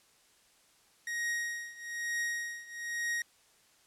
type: tone with tremolo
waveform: 45% pulse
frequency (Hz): 1881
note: A#6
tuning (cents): +15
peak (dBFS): -30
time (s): 1.07-3.22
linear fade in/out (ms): 2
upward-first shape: triangle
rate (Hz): 1.1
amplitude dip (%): 90
effects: white hiss -65 dBFS RMS until 3.86 s + low-pass 10000 Hz 12 dB/octave